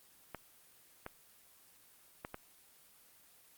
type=clicks; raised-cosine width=0.5 ms; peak=-26 dBFS; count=4; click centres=0.347 / 1.064 / 2.249 / 2.344 s; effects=white hiss -63 dBFS RMS until 3.57 s + Opus 24 kbps

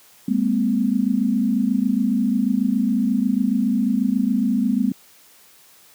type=tone cluster; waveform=sine; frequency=201.5 / 228 / 255.8 Hz; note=G3 / A#3 / C4; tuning=+48 / -38 / -39 cents; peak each=-21 dBFS; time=0.28-4.92 s; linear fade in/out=5 ms; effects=white hiss -51 dBFS RMS until 5.94 s + high-pass 100 Hz 12 dB/octave

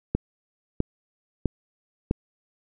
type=click train; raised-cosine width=3 ms; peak=-9 dBFS; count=4; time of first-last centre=0.15-2.111 s; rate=1.53 Hz; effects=none

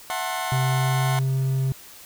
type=chord; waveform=sawtooth; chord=F# half-diminished seventh; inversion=third; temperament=just; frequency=666 / 740 / 888 / 1065.6 Hz; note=E5 / F#5 / A5 / C6; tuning=+18 / 0 / +16 / +31 cents; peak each=-30 / -25 / -29 / -27 dBFS; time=0.1-1.19 s; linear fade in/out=0 ms
type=tone with pitch glide; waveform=triangle; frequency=130.9 to 133.11 Hz; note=C3 to C3; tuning=+1 to +30 cents; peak=-18 dBFS; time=0.52-1.72 s; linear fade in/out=0 ms; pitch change=+29 cents; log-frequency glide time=0.62-1.13 s
effects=white hiss -45 dBFS RMS until 2.05 s

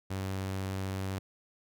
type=tone; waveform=sawtooth; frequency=95.8 Hz; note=G2; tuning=39 cents flat; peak=-29 dBFS; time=0.1-1.19 s; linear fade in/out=10 ms; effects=none

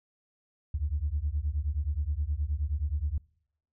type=beating tone pair; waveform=sine; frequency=69.3 / 78.8 Hz; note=C#2 / D#2; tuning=0 / +23 cents; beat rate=9.5 Hz; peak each=-30 dBFS; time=0.74-3.18 s; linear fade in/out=5 ms; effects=noise-tail reverb RT60 0.7 s tail -24 dB re dry + tanh soft clip ceiling -20 dBFS

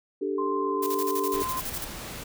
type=chord; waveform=sine; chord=D suspended fourth; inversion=none; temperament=equal; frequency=293.7 / 392 / 440 Hz; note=D4 / G4 / A4; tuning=0 / 0 / 0 cents; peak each=-32 / -28 / -32 dBFS; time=0.21-1.43 s; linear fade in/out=10 ms
type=tone with pitch glide; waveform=sine; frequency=1046.5 to 1035.1 Hz; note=C6 to C6; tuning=0 to -19 cents; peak=-29 dBFS; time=0.38-1.6 s; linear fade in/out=5 ms; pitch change=-19 cents; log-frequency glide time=0.63-0.76 s
type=noise with tremolo; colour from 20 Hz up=blue; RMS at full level=-33 dBFS; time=0.82-1.85 s; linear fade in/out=10 ms; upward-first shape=square; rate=12 Hz; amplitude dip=70%
type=noise; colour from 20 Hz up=pink; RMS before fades=-38 dBFS; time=1.33-2.24 s; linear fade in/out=10 ms
effects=none

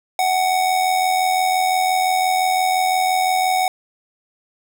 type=tone with amplitude modulation; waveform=square; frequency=746 Hz; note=F#5; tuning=14 cents sharp; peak=-14 dBFS; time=0.19-3.68 s; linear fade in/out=2 ms; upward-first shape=sine; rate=85.8 Hz; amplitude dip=50%; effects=none

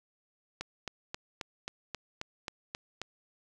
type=click train; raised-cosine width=0.2 ms; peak=-19 dBFS; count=10; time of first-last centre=0.61-3.016 s; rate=3.74 Hz; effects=none

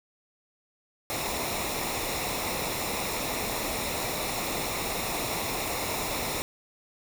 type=noise with comb filter; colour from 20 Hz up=pink; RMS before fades=-31 dBFS; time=1.1-6.42 s; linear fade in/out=0 ms; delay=0.64 ms; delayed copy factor=-0.6; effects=none

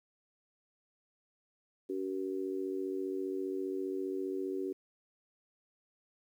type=harmonic tone; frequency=95 Hz; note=F#2; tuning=46 cents sharp; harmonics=3 / 4 / 5; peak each=-39 / -35 / -46 dBFS; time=1.89-4.73 s; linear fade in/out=10 ms; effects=11-bit

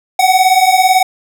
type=beating tone pair; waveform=square; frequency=740 / 758 Hz; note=F#5 / F#5; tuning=0 / +42 cents; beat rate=18 Hz; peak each=-11 dBFS; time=0.19-1.03 s; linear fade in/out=5 ms; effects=none

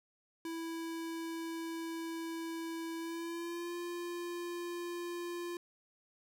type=tone with pitch glide; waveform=square; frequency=329.6 to 347.6 Hz; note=E4 to F4; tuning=0 to -8 cents; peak=-39 dBFS; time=0.45-5.57 s; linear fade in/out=2 ms; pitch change=+92 cents; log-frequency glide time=2.98-3.76 s; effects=none

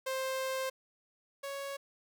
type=tone pair in turn; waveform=sawtooth; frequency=526 / 555.2 Hz; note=C5 / C#5; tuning=+9 / +3 cents; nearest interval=minor second; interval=94 cents; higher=second; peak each=-29 / -34 dBFS; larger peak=first; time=0.06-0.7 / 1.43-1.77 s; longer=first; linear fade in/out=10 ms; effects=none

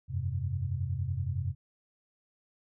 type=chord; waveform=sine; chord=F suspended second; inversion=none; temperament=equal; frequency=87.31 / 98 / 130.81 Hz; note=F2 / G2 / C3; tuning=0 / 0 / 0 cents; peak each=-34 dBFS; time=0.08-1.55 s; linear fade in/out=50 ms; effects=none

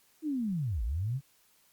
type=linear two-way sweep; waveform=sine; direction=down then up; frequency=322.8 to 49 to 143.6 Hz; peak=-29 dBFS; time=0.22-1.21 s; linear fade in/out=50 ms; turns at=0.83 s; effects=white hiss -66 dBFS RMS until 1.72 s + Opus 48 kbps

